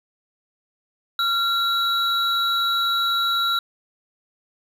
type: tone pair together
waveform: triangle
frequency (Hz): 1376 / 3892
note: F6 / B7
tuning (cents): -26 / -26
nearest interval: octave + tritone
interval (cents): 1800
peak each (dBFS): -20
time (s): 1.19-3.59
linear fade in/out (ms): 2
effects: none